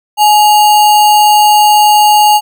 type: tone with sample-and-hold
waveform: sine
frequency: 841 Hz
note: G#5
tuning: 22 cents sharp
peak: -3 dBFS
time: 0.17-2.41 s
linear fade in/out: 50 ms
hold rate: 3675 Hz
effects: none